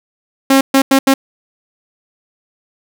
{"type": "tone bursts at uneven times", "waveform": "sawtooth", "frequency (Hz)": 269.9, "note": "C#4", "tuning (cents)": -46, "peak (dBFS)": -3, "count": 4, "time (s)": [[0.5, 0.61], [0.74, 0.82], [0.91, 0.99], [1.07, 1.14]], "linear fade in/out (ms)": 5, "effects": []}